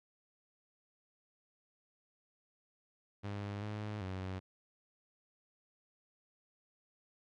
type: tone with pitch steps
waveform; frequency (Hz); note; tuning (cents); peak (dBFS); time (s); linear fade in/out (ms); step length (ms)
sawtooth; 101.6 / 105.4 / 94; G#2 / G#2 / F#2; -38 / +26 / +28; -35; 3.23-4.4; 20; 390
effects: low-pass 4000 Hz 12 dB/octave